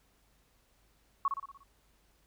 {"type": "tone with echo", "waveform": "sine", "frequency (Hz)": 1108.7, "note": "C#6", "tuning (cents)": 0, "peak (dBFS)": -25, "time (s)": [1.25, 1.28], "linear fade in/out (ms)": 2, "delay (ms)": 59, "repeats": 6, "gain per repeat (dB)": -5, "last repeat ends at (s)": 1.634, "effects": ["added 50 Hz sine -70 dBFS peak until 2.26 s", "pink hiss -70 dBFS RMS until 2.26 s"]}